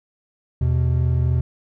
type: tone pair together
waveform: triangle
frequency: 81.69 / 125.6 Hz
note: E2 / B2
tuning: -15 / +30 cents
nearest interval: perfect fifth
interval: 745 cents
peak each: -17 dBFS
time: 0.61-1.41 s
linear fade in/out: 5 ms
effects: none